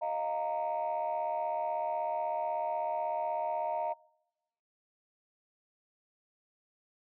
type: chord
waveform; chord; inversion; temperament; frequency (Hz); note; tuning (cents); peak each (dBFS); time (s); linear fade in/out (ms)
sine; Eb suspended second; none; equal with one note detuned; 622.3 / 698.5 / 925.4; Eb5 / F5 / Bb5; 0 / 0 / -13; -34; 0.01-3.94; 20
effects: noise-tail reverb RT60 1.0 s tail -26 dB re dry + tanh soft clip ceiling -25 dBFS